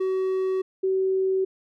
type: tone pair in turn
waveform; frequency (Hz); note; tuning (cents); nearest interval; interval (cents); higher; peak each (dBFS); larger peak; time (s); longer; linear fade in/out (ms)
triangle / sine; 377.4 / 380.2; F#4 / F#4; +34 / +47; unison; 13; second; -20; neither; 0-0.62 / 0.83-1.45; neither; 10
effects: none